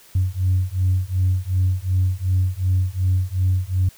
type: beating tone pair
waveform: sine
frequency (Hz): 91.3 / 94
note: F#2 / F#2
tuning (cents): -23 / +28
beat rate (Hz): 2.7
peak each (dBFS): -19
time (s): 0.15-3.89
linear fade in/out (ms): 5
effects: tanh soft clip ceiling -11 dBFS + white hiss -49 dBFS RMS until 3.97 s